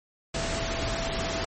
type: tone in noise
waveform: sine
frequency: 663 Hz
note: E5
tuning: 10 cents sharp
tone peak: -34 dBFS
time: 0.34-1.45 s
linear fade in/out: 5 ms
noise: pink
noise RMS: -30 dBFS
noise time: 0.34-1.45 s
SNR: -7 dB
effects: MP3 32 kbps